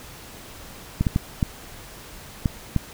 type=clicks; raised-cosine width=5 ms; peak=-7 dBFS; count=6; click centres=1.01 / 1.068 / 1.161 / 1.428 / 2.458 / 2.763 s; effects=pink hiss -42 dBFS RMS until 2.93 s